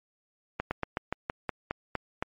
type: slowing click train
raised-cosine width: 0.5 ms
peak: -14 dBFS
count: 10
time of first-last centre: 0.6-2.225 s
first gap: 110 ms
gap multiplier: 1.12
effects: MP3 48 kbps